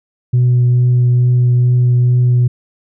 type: tone with vibrato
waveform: sine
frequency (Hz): 123.47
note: B2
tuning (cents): 0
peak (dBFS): -6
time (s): 0.33-2.48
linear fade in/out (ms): 10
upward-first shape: triangle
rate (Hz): 2.3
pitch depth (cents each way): 11
effects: tanh soft clip ceiling -6 dBFS